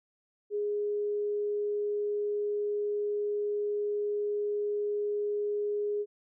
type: tone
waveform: sine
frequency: 414.1 Hz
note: G#4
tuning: 5 cents flat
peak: -28 dBFS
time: 0.5-6.06 s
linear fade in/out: 50 ms
effects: none